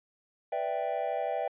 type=chord; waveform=triangle; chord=E minor seventh; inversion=second; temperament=equal; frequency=493.9 / 587.3 / 659.3 / 784 Hz; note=B4 / D5 / E5 / G5; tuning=0 / 0 / 0 / 0 cents; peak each=-35 / -33 / -32 / -32 dBFS; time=0.52-1.48 s; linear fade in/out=5 ms; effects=resampled to 8000 Hz